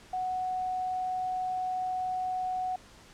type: tone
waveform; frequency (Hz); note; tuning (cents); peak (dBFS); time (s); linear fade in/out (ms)
sine; 740; F#5; 0; -29; 0.13-2.76; 5
effects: pink hiss -54 dBFS RMS until 3.13 s + low-pass 8000 Hz 12 dB/octave